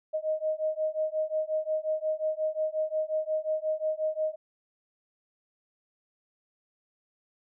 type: beating tone pair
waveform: sine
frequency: 621 / 626.6 Hz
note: D#5 / D#5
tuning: -3 / +12 cents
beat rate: 5.6 Hz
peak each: -30 dBFS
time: 0.13-4.36 s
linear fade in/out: 20 ms
effects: none